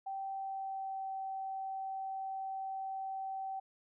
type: tone with pitch glide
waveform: sine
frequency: 777 to 770.7 Hz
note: G5 to G5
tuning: -16 to -30 cents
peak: -37 dBFS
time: 0.06-3.6 s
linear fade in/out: 10 ms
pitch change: -14 cents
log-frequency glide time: 0.3-1.09 s
effects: none